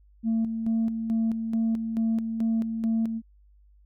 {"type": "tone with tremolo", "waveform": "sine", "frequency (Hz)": 225.3, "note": "A3", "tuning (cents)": 41, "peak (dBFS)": -20, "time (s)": [0.23, 3.22], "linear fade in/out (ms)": 50, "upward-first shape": "square", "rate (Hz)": 2.3, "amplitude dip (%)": 55, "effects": ["tanh soft clip ceiling -19 dBFS", "added 50 Hz sine -54 dBFS peak until 3.85 s"]}